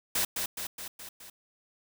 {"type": "noise with echo", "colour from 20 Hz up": "white", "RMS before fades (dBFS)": -28, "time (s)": [0.15, 0.25], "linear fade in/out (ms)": 5, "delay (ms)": 210, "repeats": 5, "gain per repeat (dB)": -4, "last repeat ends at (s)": 1.3, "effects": []}